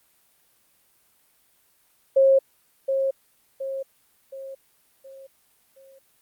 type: tone with echo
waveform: sine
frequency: 539 Hz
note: C#5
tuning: 49 cents flat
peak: -13 dBFS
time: 2.16-2.39 s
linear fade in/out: 10 ms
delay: 720 ms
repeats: 5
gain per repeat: -7 dB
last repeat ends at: 5.99 s
effects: white hiss -63 dBFS RMS until 6.21 s + Opus 32 kbps